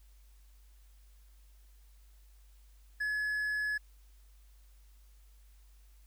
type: tone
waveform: triangle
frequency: 1700 Hz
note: G#6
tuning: 40 cents sharp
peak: -29 dBFS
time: 3-3.78 s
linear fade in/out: 10 ms
effects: added 50 Hz sine -56 dBFS peak until 6.06 s + white hiss -70 dBFS RMS until 6.06 s